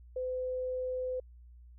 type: tone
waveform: sine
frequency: 509 Hz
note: C5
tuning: 48 cents flat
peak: -32 dBFS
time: 0.16-1.2 s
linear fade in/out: 5 ms
effects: added 60 Hz sine -51 dBFS peak until 1.78 s